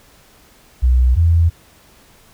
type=tone pair in turn; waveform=sine; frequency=62.6 / 83.56 Hz; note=B1 / E2; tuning=+24 / +24 cents; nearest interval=perfect fourth; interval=500 cents; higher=second; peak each=-9 dBFS; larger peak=neither; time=0.82-1.16 / 1.16-1.5 s; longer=neither; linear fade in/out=20 ms; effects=pink hiss -49 dBFS RMS until 2.33 s